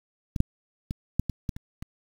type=clicks; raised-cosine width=5 ms; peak=-16 / -7 / -18 / -10 / -17 / -16 / -26 / -25 dBFS; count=8; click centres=0.362 / 0.404 / 0.909 / 1.196 / 1.297 / 1.492 / 1.565 / 1.825 s; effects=7-bit